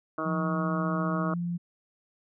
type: harmonic tone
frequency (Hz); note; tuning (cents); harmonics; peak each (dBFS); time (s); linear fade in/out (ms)
158.4; D#3; +31; 1 / 2 / 3 / 4 / 5 / 6 / 7 / 8 / 9; -45 / -34 / -40 / -35 / -46 / -46 / -35 / -35 / -40; 0.18-1.34; 2
type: tone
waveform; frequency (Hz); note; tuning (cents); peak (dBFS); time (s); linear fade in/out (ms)
sine; 173.1; F3; -15; -28; 0.25-1.58; 20
effects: none